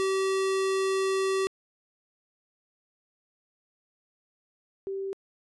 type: tone pair in turn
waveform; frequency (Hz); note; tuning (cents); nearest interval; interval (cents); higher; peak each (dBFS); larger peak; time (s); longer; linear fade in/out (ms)
square / sine; 384.4 / 389.3; G4 / G4; -34 / -12; unison; 22; second; -25 / -30; first; 0-1.47 / 4.87-5.13; first; 0
effects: resampled to 24000 Hz